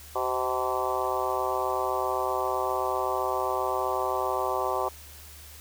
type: harmonic tone with a mistuned harmonic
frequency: 127.7 Hz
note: C3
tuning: 42 cents flat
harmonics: 3 / 4 / 5 / 6 / 7 / 8 / 9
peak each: -33 / -33 / -33 / -33 / -33 / -33 / -33 dBFS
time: 0.15-4.89 s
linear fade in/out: 10 ms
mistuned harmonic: 4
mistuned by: +38 cents
effects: added 74 Hz sine -48 dBFS peak until 5.6 s + white hiss -48 dBFS RMS until 5.6 s